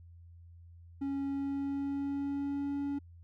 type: tone with pitch glide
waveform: triangle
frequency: 276.6 to 282.4 Hz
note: C#4 to C#4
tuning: -4 to +32 cents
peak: -30 dBFS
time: 1.01-2.99 s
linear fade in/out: 10 ms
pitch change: +36 cents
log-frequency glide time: 1.25-2.76 s
effects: added 85 Hz sine -51 dBFS peak until 3.23 s